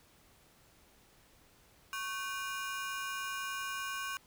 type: ring-modulated tone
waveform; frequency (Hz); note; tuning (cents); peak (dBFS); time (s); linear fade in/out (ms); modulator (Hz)
30% pulse; 1318.5; E6; 0; -31; 1.93-4.17; 0; 215
effects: pink hiss -64 dBFS RMS until 4.26 s